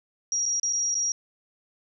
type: tone with dropouts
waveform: sine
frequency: 5690 Hz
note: F8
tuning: 31 cents sharp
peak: -23 dBFS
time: 0.32-1.12 s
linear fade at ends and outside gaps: 1 ms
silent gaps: 0.456-0.461 / 0.598-0.631 / 0.727-0.732 / 0.944-0.952 s
effects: none